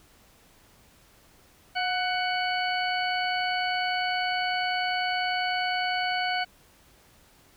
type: harmonic tone with a mistuned harmonic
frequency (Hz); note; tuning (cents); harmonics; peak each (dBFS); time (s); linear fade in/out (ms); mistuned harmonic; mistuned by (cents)
745; F#5; +12; 1 / 2 / 3 / 4 / 6; -28 / -31 / -33 / -34 / -36; 1.75-6.45; 20; 1; -42
effects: pink hiss -58 dBFS RMS until 7.56 s